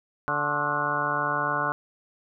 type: harmonic tone with a mistuned harmonic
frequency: 146 Hz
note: D3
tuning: 10 cents flat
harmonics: 1 / 2 / 3 / 4 / 5 / 6 / 7 / 8 / 9 / 10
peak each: -37 / -38 / -38 / -34 / -35 / -34 / -29 / -33 / -33 / -29 dBFS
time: 0.28-1.72 s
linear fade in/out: 0 ms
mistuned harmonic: 7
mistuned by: +68 cents
effects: none